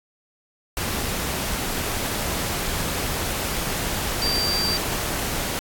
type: tone in noise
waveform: sine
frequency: 4699 Hz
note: D8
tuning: in tune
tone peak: -22 dBFS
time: 4.22-4.77 s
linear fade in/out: 0 ms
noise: pink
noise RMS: -26 dBFS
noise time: 0.77-5.59 s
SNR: +1 dB
effects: AAC 64 kbps